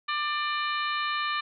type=harmonic tone with a mistuned harmonic; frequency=594 Hz; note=D5; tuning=20 cents sharp; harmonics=2 / 3 / 4 / 5 / 6 / 7; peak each=-29 / -33 / -35 / -37 / -39 / -40 dBFS; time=0.08-1.41 s; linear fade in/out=10 ms; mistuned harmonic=6; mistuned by=+50 cents; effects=none